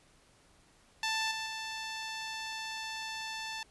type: tone with level steps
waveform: 10% pulse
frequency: 884 Hz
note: A5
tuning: 8 cents sharp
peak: -22 / -27 / -29 dBFS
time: 1.03-3.63 s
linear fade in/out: 2 ms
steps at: 1.31 / 1.46 s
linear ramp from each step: 5 ms
effects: pink hiss -64 dBFS RMS until 3.7 s + resampled to 24000 Hz